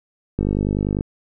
click train, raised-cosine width 3 ms, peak -8 dBFS, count 32, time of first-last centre 0.39-1.009 s, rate 50.1 Hz, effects none

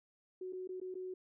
sine tone with dropouts, 370 Hz, F#4, in tune, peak -40 dBFS, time 0.41-1.14 s, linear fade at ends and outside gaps 5 ms, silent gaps 0.526-0.531 / 0.675-0.69 / 0.801-0.814 / 0.943-0.952 s, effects none

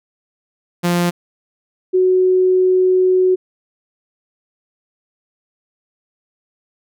sawtooth / sine tone pair in turn, 174.61 / 370 Hz, F3 / F#4, 0 / 0 cents, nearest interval octave + minor second, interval 1300 cents, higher second, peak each -10 dBFS, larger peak neither, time 0.83-1.11 / 1.93-3.36 s, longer second, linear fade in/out 20 ms, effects none

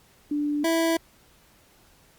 sine / 25% pulse tone pair in turn, 293.7 / 329.2 Hz, D4 / E4, 0 / -2 cents, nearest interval major second, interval 198 cents, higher second, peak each -23 / -17 dBFS, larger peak second, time 0.31-0.64 / 0.64-0.97 s, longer neither, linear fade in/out 5 ms, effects pink hiss -58 dBFS RMS until 2.18 s + Opus 48 kbps

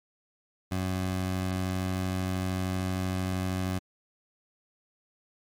20% pulse tone, 93 Hz, F#2, 9 cents sharp, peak -23 dBFS, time 0.71-3.79 s, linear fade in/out 10 ms, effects MP3 96 kbps

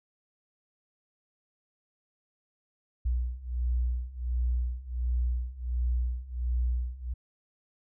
sine beating tone pair, 60.2 / 61.6 Hz, B1 / B1, -44 / -4 cents, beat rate 1.4 Hz, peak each -31 / -29 dBFS, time 3.05-7.14 s, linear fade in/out 10 ms, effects none

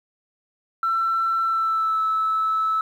sine tone with pitch glide, 1342 to 1306.1 Hz, E6 to E6, +31 to -16 cents, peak -18 dBFS, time 0.83-2.81 s, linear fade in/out 2 ms, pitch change -47 cents, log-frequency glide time 1.43-2.02 s, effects tanh soft clip ceiling -15 dBFS + 9-bit

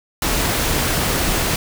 pink noise, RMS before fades -19 dBFS, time 0.22-1.56 s, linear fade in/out 2 ms, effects none

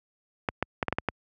clicks, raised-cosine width 0.5 ms, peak -10 dBFS, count 7, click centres 0.488 / 0.626 / 0.828 / 0.883 / 0.926 / 0.985 / 1.087 s, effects high-pass 60 Hz 12 dB/octave

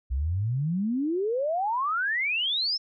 sine exponential sweep, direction up, 60.5 to 5400 Hz, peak -24 dBFS, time 0.1-2.78 s, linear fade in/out 20 ms, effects none

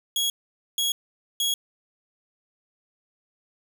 sawtooth tone bursts, 3322 Hz, G#7, in tune, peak -19 dBFS, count 3, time 0.16-1.54 s, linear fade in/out 2 ms, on 140 ms, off 480 ms, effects 8-bit

